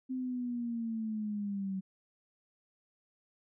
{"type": "linear sweep", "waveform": "sine", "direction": "down", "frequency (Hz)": [260, 188.6], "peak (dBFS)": -33, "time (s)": [0.09, 1.81], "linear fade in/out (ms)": 20, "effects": []}